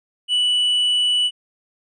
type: tone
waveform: triangle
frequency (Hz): 2960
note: F#7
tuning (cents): 0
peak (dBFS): -14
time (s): 0.28-1.31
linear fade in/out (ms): 50
effects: resampled to 24000 Hz